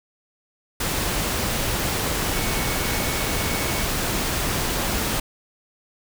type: tone in noise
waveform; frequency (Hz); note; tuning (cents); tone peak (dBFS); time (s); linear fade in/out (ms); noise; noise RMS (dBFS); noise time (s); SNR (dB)
sine; 2217; C#7; 0; -34; 2.33-3.83; 5; pink; -24; 0.8-5.2; -13
effects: none